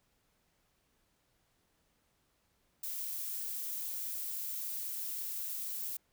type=noise; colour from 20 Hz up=violet; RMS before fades=-39 dBFS; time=2.83-5.97 s; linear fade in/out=5 ms; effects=pink hiss -75 dBFS RMS until 6.12 s